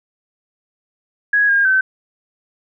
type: tone with pitch steps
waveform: sine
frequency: 1663 / 1618 / 1535 Hz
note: G#6 / G#6 / G6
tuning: +2 / -46 / -37 cents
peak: -11 dBFS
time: 1.33-1.81 s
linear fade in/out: 5 ms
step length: 160 ms
effects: none

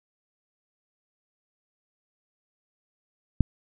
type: click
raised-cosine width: 5 ms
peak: -6 dBFS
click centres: 3.407 s
effects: none

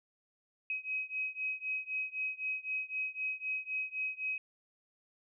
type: beating tone pair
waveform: sine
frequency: 2535 / 2538.9 Hz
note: D#7 / D#7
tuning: +32 / +34 cents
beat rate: 3.9 Hz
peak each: -37 / -38 dBFS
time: 0.7-4.38 s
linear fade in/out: 2 ms
effects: none

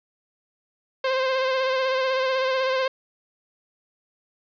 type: tone with vibrato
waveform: sawtooth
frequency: 523.3 Hz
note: C5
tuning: in tune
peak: -17 dBFS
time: 1.04-2.88 s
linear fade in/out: 5 ms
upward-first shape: sine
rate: 16 Hz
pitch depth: 30 cents each way
effects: resampled to 11025 Hz + 9-bit

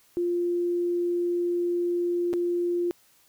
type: tone with dropouts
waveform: sine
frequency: 349.2 Hz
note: F4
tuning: in tune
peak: -23 dBFS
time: 0.17-2.91 s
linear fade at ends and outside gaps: 0 ms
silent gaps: 2.331-2.337 s
effects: white hiss -61 dBFS RMS until 3.28 s

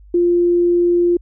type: tone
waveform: sine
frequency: 348.6 Hz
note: F4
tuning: 3 cents flat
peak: -11 dBFS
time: 0.14-1.17 s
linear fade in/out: 5 ms
effects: added 50 Hz sine -40 dBFS peak until 1.21 s

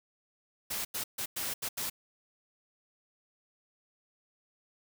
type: noise bursts at uneven times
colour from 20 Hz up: white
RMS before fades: -35 dBFS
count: 6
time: 0.7-0.85 / 0.94-1.04 / 1.18-1.26 / 1.36-1.54 / 1.62-1.69 / 1.77-1.9 s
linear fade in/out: 10 ms
effects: none

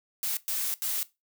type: noise bursts at uneven times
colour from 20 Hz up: blue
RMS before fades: -30 dBFS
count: 3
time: 0.23-0.37 / 0.48-0.74 / 0.82-1.03 s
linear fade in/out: 0 ms
effects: noise-tail reverb RT60 0.2 s tail -17 dB re dry

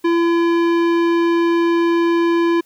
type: tone with tanh clipping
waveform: sine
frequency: 338.4 Hz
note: E4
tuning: 45 cents sharp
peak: -15 dBFS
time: 0.04-2.61 s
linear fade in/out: 10 ms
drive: 17 dB
effects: white hiss -57 dBFS RMS until 2.65 s

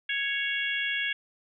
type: harmonic tone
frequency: 554.4 Hz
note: C#5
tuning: in tune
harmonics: 3 / 4 / 5 / 6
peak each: -31 / -32 / -33 / -34 dBFS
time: 0.09-1.13 s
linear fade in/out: 5 ms
effects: none

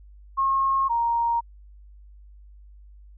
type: tone pair in turn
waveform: sine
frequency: 1081 / 934.7 Hz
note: C#6 / A#5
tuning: -44 / +4 cents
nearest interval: minor third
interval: 252 cents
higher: first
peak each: -19 / -20 dBFS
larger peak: first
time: 0.37-0.89 / 0.89-1.41 s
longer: neither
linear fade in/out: 20 ms
effects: added 50 Hz sine -45 dBFS peak until 3.17 s

